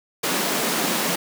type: high-pass noise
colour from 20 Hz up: pink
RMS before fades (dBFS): -23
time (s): 0.23-1.16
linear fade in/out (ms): 10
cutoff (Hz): 170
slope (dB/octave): 48
effects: none